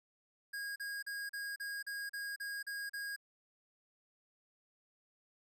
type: tone bursts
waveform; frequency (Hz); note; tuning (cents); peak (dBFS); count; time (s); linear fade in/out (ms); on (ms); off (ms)
square; 1635; G#6; -28; -40; 10; 0.53-3.163; 10; 230; 37
effects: none